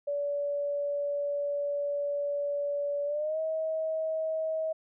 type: tone with pitch glide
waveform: sine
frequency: 574 to 636.9 Hz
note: D5 to D#5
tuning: -40 to +40 cents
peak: -28 dBFS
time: 0.07-4.73 s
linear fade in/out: 10 ms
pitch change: +180 cents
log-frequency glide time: 3.05-3.39 s
effects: none